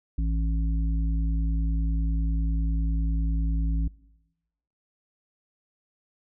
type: harmonic tone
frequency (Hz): 55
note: A1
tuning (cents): 0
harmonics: 1 / 3 / 5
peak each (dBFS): -23 / -33 / -37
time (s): 0.18-3.88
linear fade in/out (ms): 5
effects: noise-tail reverb RT60 1.0 s tail -22 dB re dry